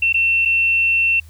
sine tone with dropouts, 2700 Hz, E7, 41 cents sharp, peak -13 dBFS, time 0.02-1.2 s, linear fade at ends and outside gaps 5 ms, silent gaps 0.127-0.142 / 0.452-0.456 s, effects added 80 Hz sine -39 dBFS peak until 1.29 s + white hiss -53 dBFS RMS until 1.29 s

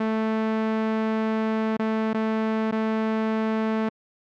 sawtooth tone with dropouts, 220 Hz, A3, in tune, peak -18 dBFS, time 0-3.89 s, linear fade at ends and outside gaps 5 ms, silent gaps 1.769-1.793 / 2.133-2.143 / 2.713-2.723 s, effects low-pass 2000 Hz 12 dB/octave + Opus 48 kbps

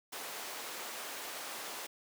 pink high-pass noise, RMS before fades -43 dBFS, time 0.12-1.87 s, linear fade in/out 10 ms, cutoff 530 Hz, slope 12 dB/octave, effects none

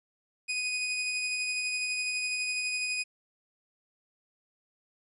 sawtooth tone with tremolo, 2489 Hz, D#7, in tune, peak -25 dBFS, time 0.48-3.04 s, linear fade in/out 20 ms, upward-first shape sine, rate 12 Hz, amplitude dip 25%, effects resampled to 24000 Hz + 11-bit

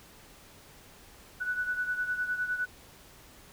sine beating tone pair, 1480 / 1489.8 Hz, F#6 / F#6, 0 / +11 cents, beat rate 9.8 Hz, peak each -30 / -36 dBFS, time 1.4-2.66 s, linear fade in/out 20 ms, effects pink hiss -54 dBFS RMS until 3.52 s

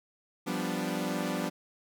sawtooth chord, G dominant seventh, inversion third, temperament equal, 174.61 / 196 / 246.9 / 293.7 Hz, F3 / G3 / B3 / D4, 0 / 0 / 0 / 0 cents, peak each -32 dBFS, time 0.46-1.5 s, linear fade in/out 20 ms, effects none

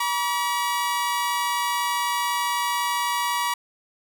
sawtooth tone pair together, 962 / 1144 Hz, B5 / D6, -46 / -46 cents, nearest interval minor third, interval 300 cents, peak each -20 / -24 dBFS, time 0-3.54 s, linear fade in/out 5 ms, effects none

